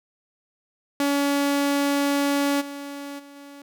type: tone with level steps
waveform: sawtooth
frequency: 283 Hz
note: C#4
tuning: 36 cents sharp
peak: -16 / -29 / -39 / -37 dBFS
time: 1-3.62 s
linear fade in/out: 2 ms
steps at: 2.6 / 3.18 / 3.35 s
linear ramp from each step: 20 ms
effects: none